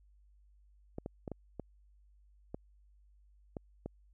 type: clicks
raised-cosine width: 2 ms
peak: -26 dBFS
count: 8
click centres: 0.984 / 1.061 / 1.278 / 1.317 / 1.597 / 2.545 / 3.568 / 3.86 s
effects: added 50 Hz sine -61 dBFS peak until 4.13 s